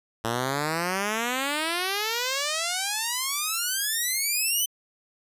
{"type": "exponential sweep", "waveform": "5% pulse", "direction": "up", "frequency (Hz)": [111.5, 3071], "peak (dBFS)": -14, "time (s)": [0.24, 4.66], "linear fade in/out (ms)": 10, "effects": ["resampled to 32000 Hz"]}